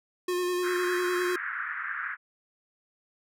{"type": "tone with vibrato", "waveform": "square", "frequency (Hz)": 358.7, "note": "F4", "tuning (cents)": 46, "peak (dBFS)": -27, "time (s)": [0.28, 1.36], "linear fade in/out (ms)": 5, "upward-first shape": "square", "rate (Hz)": 9.9, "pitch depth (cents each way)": 16}
{"type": "band-pass noise", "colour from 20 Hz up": "white", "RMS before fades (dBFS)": -34, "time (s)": [0.62, 2.17], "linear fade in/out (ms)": 50, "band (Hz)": [1300, 1800], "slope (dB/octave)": 48}
{"effects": []}